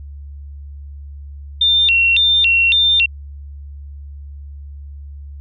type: tone with vibrato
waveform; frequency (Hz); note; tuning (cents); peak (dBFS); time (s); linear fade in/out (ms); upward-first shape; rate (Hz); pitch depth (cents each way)
sine; 3136; G7; 0; -10; 1.61-3.06; 5; square; 1.8; 240
effects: added 71 Hz sine -30 dBFS peak until 5.4 s